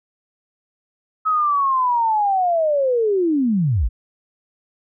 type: linear sweep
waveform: sine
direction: down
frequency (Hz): 1286 to 41.23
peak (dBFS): -15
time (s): 1.25-3.89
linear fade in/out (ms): 20
effects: none